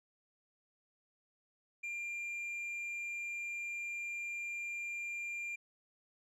triangle tone with tanh clipping, 2390 Hz, D7, 30 cents sharp, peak -39 dBFS, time 1.83-5.56 s, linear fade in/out 10 ms, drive 8 dB, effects none

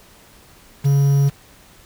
triangle tone with quantisation, 140 Hz, C#3, 18 cents sharp, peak -10 dBFS, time 0.84-1.3 s, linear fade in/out 20 ms, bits 6, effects pink hiss -48 dBFS RMS until 1.85 s

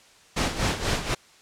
pink noise with tremolo, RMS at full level -23 dBFS, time 0.36-1.15 s, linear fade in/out 10 ms, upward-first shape sine, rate 4.1 Hz, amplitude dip 70%, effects white hiss -54 dBFS RMS until 1.41 s + low-pass 7000 Hz 12 dB/octave

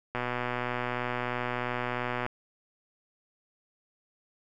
click train, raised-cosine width 0.5 ms, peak -16 dBFS, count 261, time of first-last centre 0.15-2.264 s, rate 123 Hz, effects none

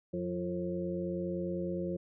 harmonic tone with a mistuned harmonic, 89.6 Hz, F2, 45 cents sharp, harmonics 1 / 2 / 4 / 5 / 6, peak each -47 / -36 / -37 / -44 / -39 dBFS, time 0.13-1.97 s, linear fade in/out 10 ms, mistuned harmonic 4, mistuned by -56 cents, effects none

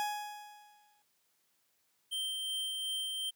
40% pulse tone with exponential decay, 835 Hz, G#5, 9 cents sharp, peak -30 dBFS, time 0-1.02 s, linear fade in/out 0 ms, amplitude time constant 220 ms
square tone with tremolo, 3136 Hz, G7, in tune, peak -34 dBFS, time 2.11-3.31 s, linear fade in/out 20 ms, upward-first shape sine, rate 2.7 Hz, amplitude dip 25%
effects white hiss -75 dBFS RMS until 3.35 s + high-pass 100 Hz 12 dB/octave

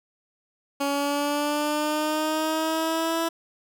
15% pulse linear sweep, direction up, 279.8 to 331.9 Hz, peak -17 dBFS, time 0.8-3.29 s, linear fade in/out 10 ms, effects none

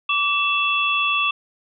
sine tone cluster, 1159 / 2672 / 3379 Hz, D6 / E7 / G#7, -23 / +23 / +29 cents, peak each -22 / -20 / -25 dBFS, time 0.09-1.31 s, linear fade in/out 5 ms, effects none

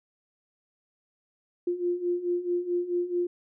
sine beating tone pair, 349.2 / 353.8 Hz, F4 / F4, 0 / +23 cents, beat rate 4.6 Hz, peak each -31 / -27 dBFS, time 1.67-3.27 s, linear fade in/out 5 ms, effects none

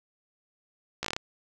slowing click train, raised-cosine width 0.2 ms, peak -13 dBFS, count 7, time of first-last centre 1.03-1.165 s, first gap 15 ms, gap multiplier 1.16, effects none

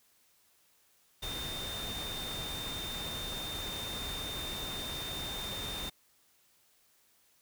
sine tone in noise, 3625 Hz, A#7, 49 cents flat, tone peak -39 dBFS, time 1.22-5.9 s, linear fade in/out 10 ms, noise pink, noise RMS -41 dBFS, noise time 1.22-5.9 s, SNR -1 dB, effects white hiss -68 dBFS RMS until 7.41 s

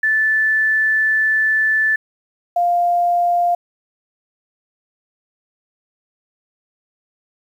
sine tone pair in turn, 1752 / 699.5 Hz, A6 / F5, -8 / +3 cents, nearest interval octave + major third, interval 1589 cents, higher first, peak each -13 dBFS, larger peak neither, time 0.03-1.96 / 2.56-3.55 s, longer first, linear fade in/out 5 ms, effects 8-bit

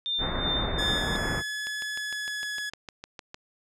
sine tone with tremolo, 3603 Hz, A7, 40 cents sharp, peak -25 dBFS, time 0.06-1.16 s, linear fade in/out 0 ms, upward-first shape sine, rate 2.7 Hz, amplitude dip 75%
pink low-pass noise, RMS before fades -30 dBFS, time 0.18-1.43 s, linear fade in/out 50 ms, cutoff 2000 Hz, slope 48 dB/octave
sawtooth tone with pitch glide, 1705 to 1691.3 Hz, G#6 to G#6, +45 to +31 cents, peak -27 dBFS, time 0.78-2.7 s, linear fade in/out 10 ms, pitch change -14 cents, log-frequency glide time 1.89-2.58 s
click train, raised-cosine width 0.2 ms, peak -22 dBFS, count 12, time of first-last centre 1.67-3.344 s, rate 6.57 Hz
effects low-pass 9000 Hz 12 dB/octave

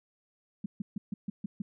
sine tone bursts, 201.7 Hz, G3, 50 cents sharp, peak -30 dBFS, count 7, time 0.64-1.62 s, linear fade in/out 5 ms, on 20 ms, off 140 ms, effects none

